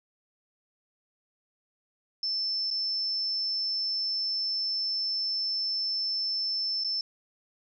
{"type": "tone with dropouts", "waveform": "sine", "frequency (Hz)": 5300, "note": "E8", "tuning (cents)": 9, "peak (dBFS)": -27, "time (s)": [2.23, 7.01], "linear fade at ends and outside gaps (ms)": 2, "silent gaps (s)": [[2.704, 2.71], [6.838, 6.845]], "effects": []}